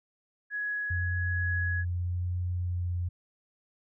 sine tone with tremolo, 1676 Hz, G#6, 15 cents sharp, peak -29 dBFS, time 0.5-1.85 s, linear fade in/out 50 ms, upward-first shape triangle, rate 1.2 Hz, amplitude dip 35%
sine tone with vibrato, 88.7 Hz, F2, 27 cents sharp, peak -28 dBFS, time 0.9-3.09 s, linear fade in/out 10 ms, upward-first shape sine, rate 0.82 Hz, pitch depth 12 cents each way
effects none

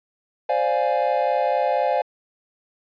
triangle chord, D half-diminished seventh, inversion third, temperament equal, 523.3 / 587.3 / 698.5 / 830.6 Hz, C5 / D5 / F5 / Ab5, 0 / 0 / 0 / 0 cents, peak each -22 dBFS, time 0.49-2.02 s, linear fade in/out 5 ms, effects resampled to 11025 Hz

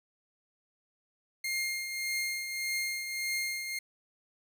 sawtooth tone with tremolo, 2123 Hz, C7, 25 cents sharp, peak -26 dBFS, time 1.44-3.79 s, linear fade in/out 5 ms, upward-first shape triangle, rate 1.7 Hz, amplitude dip 55%, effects none

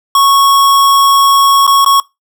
square tone with dropouts, 1105 Hz, C#6, 6 cents flat, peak -6 dBFS, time 0.15-2 s, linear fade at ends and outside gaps 2 ms, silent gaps 1.667-1.676 / 1.847-1.861 s, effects noise-tail reverb RT60 0.2 s tail -22 dB re dry

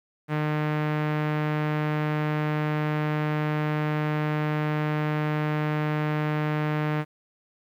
sawtooth tone with low-pass filter, 151.8 Hz, D#3, 42 cents flat, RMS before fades -26 dBFS, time 0.28-7.05 s, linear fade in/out 50 ms, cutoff 2100 Hz, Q 1.4, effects 10-bit

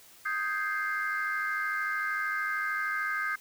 sine chord, Ab major seventh, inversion second, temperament equal, 1244.5 / 1568 / 1661.2 / 2093 Hz, Eb6 / G6 / Ab6 / C7, 0 / 0 / 0 / 0 cents, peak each -33 / -31 / -37 / -35 dBFS, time 0.25-3.36 s, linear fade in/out 10 ms, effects tanh soft clip ceiling -21 dBFS + white hiss -55 dBFS RMS until 3.4 s

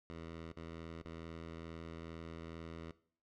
10% pulse tone with dropouts, 82.3 Hz, E2, 2 cents flat, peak -38 dBFS, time 0.1-2.91 s, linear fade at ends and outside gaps 0 ms, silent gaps 0.521-0.568 / 1.021-1.05 s, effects noise-tail reverb RT60 0.5 s tail -18 dB re dry + low-pass 4000 Hz 12 dB/octave

